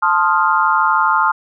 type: chord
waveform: sine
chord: F dominant seventh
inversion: first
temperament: equal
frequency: 880 / 1046.5 / 1244.5 / 1396.9 Hz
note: A5 / C6 / Eb6 / F6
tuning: 0 / 0 / 0 / 0 cents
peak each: -17 dBFS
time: 0.02-1.32 s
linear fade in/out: 10 ms
effects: none